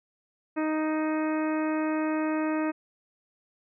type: harmonic tone with a mistuned harmonic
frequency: 311.1 Hz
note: D#4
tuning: in tune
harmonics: 1 / 2 / 3 / 4 / 5 / 6 / 7 / 8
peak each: -26 / -33 / -37 / -38 / -41 / -42 / -46 / -44 dBFS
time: 0.56-2.72 s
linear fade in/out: 20 ms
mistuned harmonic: 8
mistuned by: +29 cents
effects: none